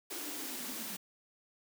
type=noise with high-pass filter sweep; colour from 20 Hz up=white; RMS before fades=-41 dBFS; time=0.1-0.97 s; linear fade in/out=10 ms; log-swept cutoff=340 to 200 Hz; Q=7.4; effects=none